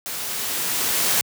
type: noise with level ramp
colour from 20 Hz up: white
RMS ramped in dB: -30 to -19 dBFS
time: 0.06-1.21 s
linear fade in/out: 0 ms
effects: high-pass 100 Hz 12 dB/octave